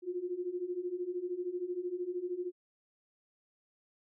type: beating tone pair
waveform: sine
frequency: 349.2 / 362.2 Hz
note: F4 / F#4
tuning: 0 / -37 cents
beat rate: 13 Hz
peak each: -39 / -36 dBFS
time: 0.02-2.52 s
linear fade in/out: 50 ms
effects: none